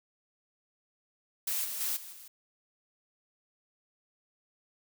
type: noise with level steps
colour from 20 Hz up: blue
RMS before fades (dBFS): -32 / -37 / -32 / -46 / -50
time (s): 1.47-2.28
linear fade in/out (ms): 5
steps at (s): 1.64 / 1.8 / 1.96 / 2.12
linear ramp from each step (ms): 10
effects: none